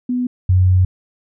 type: tone pair in turn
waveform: sine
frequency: 248.2 / 92.11 Hz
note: B3 / F#2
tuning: +9 / -7 cents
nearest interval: octave + perfect fourth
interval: 1716 cents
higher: first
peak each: -16 / -9 dBFS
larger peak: second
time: 0.09-0.27 / 0.49-0.85 s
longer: second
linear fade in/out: 5 ms
effects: none